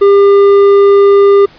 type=tone with hard clipping; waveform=sine; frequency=400 Hz; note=G4; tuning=35 cents sharp; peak=-4 dBFS; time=0.01-1.46 s; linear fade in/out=10 ms; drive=6 dB; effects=pink hiss -40 dBFS RMS until 1.58 s + resampled to 11025 Hz